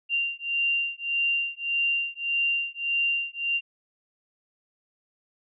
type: beating tone pair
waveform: sine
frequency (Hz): 2776 / 2777.7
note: F7 / F7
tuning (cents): -11 / -10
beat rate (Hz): 1.7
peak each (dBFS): -27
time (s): 0.09-3.61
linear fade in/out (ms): 50
effects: none